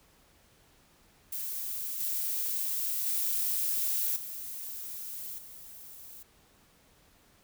violet noise with level steps, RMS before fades -36 / -32 / -30 / -40 / -48 dBFS, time 1.32-6.23 s, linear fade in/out 5 ms, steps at 2 / 3.06 / 4.16 / 5.38 s, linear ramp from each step 5 ms, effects pink hiss -63 dBFS RMS until 7.43 s

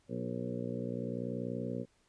harmonic tone with a mistuned harmonic, 60.5 Hz, B1, 35 cents flat, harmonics 2 / 3 / 4 / 5 / 6 / 7 / 8 / 9, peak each -42 / -41 / -40 / -47 / -48 / -46 / -43 / -45 dBFS, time 0.08-1.86 s, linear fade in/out 50 ms, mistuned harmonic 6, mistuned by -17 cents, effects pink hiss -71 dBFS RMS until 2.08 s + resampled to 22050 Hz

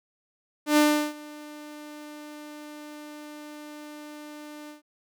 sawtooth tone with ADSR envelope, 298.9 Hz, D4, 31 cents sharp, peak -12 dBFS, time 0.66-4.82 s, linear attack 110 ms, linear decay 360 ms, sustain -24 dB, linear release 130 ms, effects none

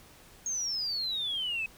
sine exponential sweep, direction down, 6570 to 2542 Hz, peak -29 dBFS, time 0.46-1.66 s, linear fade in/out 2 ms, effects tanh soft clip ceiling -25 dBFS + pink hiss -55 dBFS RMS until 1.77 s

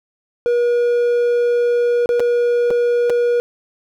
triangle tone with dropouts, 480 Hz, B4, 49 cents flat, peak -11 dBFS, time 0.46-3.4 s, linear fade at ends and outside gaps 0 ms, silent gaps 2.059-2.091 / 2.196-2.203 / 2.705-2.71 / 3.097-3.102 s, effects none

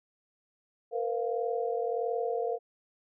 sine tone cluster, 461.5 / 503 / 698 Hz, A#4 / B4 / F5, -17 / +32 / -1 cents, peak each -31 / -34 / -34 dBFS, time 0.91-2.59 s, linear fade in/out 50 ms, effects none

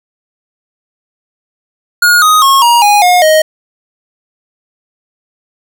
square tone with pitch steps, 1436 / 1250.1 / 1088.3 / 947.4 / 824.8 / 718 / 625.1 Hz, F6 / D#6 / C#6 / A#5 / G#5 / F5 / D#5, +48 / +8 / -32 / +28 / -12 / +48 / +8 cents, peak -5 dBFS, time 2.02-3.42 s, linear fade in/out 5 ms, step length 200 ms, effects none

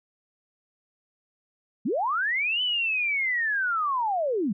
sine linear two-way sweep, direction up then down, 174.61 to 3037 to 174.61 Hz, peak -23 dBFS, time 1.85-4.53 s, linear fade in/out 10 ms, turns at 2.62 s, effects none

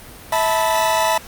40% pulse chord, E suspended fourth, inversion none, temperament equal with one note detuned, 649.8 / 880 / 987.8 Hz, E5 / A5 / B5, -25 / 0 / 0 cents, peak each -19 dBFS, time 0.32-1.18 s, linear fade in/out 5 ms, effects pink hiss -39 dBFS RMS until 1.27 s + Opus 32 kbps

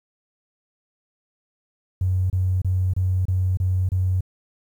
triangle tone bursts, 92.5 Hz, F#2, in tune, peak -14 dBFS, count 7, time 2.01-4.208 s, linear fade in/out 5 ms, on 290 ms, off 28 ms, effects tanh soft clip ceiling -16 dBFS + 9-bit

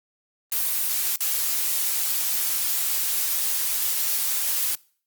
blue noise with dropouts, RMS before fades -24 dBFS, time 0.52-4.75 s, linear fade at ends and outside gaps 0 ms, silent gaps 1.159-1.206 s, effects noise-tail reverb RT60 0.5 s tail -25 dB re dry + Opus 32 kbps

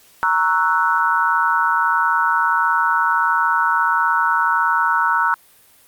sine chord, F# dominant seventh, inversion first, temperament equal, 932.3 / 1108.7 / 1318.5 / 1480 Hz, A#5 / C#6 / E6 / F#6, 0 / 0 / 0 / 0 cents, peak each -19 / -23 / -19 / -19 dBFS, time 0.23-5.34 s, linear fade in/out 0 ms, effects white hiss -51 dBFS RMS until 5.87 s + Opus 48 kbps

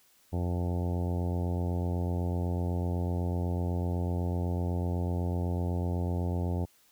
harmonic tone, 88 Hz, F2, 14 cents sharp, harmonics 1 / 2 / 3 / 4 / 5 / 6 / 7 / 8 / 9 / 10, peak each -29 / -35 / -39 / -41 / -43 / -45 / -46 / -47 / -48 / -49 dBFS, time 0.32-6.66 s, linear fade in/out 20 ms, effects white hiss -64 dBFS RMS until 6.91 s

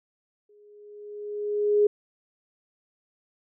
sine tone with exponential growth, 415.3 Hz, G#4, in tune, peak -15 dBFS, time 0.49-1.87 s, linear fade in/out 5 ms, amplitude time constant 300 ms, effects none

